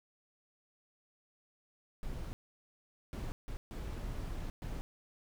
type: noise bursts at uneven times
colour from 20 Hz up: brown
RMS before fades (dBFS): -40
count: 5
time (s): 2.03-2.33 / 3.13-3.32 / 3.48-3.57 / 3.71-4.5 / 4.62-4.81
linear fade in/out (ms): 0
effects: none